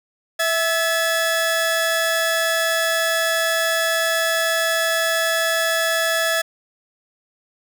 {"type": "tone pair together", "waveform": "sawtooth", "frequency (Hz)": [656, 1707.4], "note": ["E5", "G#6"], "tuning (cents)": [-9, 47], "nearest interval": "octave + perfect fourth", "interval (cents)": 1656, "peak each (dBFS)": -17, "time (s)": [0.39, 6.42], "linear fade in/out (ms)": 10, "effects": []}